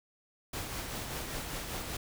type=noise with tremolo; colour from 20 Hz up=pink; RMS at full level=-37 dBFS; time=0.53-1.97 s; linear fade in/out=5 ms; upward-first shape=triangle; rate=5.1 Hz; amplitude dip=40%; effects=none